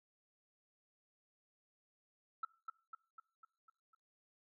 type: tone with echo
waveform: sine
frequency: 1318.5 Hz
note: E6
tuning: in tune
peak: -35 dBFS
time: 2.43-2.45 s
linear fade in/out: 5 ms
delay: 250 ms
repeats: 6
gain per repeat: -5 dB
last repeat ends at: 3.95 s
effects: noise-tail reverb RT60 0.4 s tail -21 dB re dry + tanh soft clip ceiling -31 dBFS